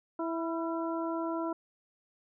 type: harmonic tone with a mistuned harmonic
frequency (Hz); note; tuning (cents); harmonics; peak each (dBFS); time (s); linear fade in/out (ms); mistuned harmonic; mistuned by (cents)
329.6; E4; 0; 1 / 2 / 3 / 4; -33 / -37 / -38 / -42; 0.19-1.53; 5; 4; +44
effects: none